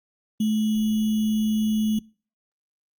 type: tone with sample-and-hold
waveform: sine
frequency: 215.8 Hz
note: A3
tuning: 33 cents flat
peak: -19 dBFS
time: 0.4-1.99 s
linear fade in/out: 5 ms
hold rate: 3150 Hz
effects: noise-tail reverb RT60 0.4 s tail -25 dB re dry + Opus 32 kbps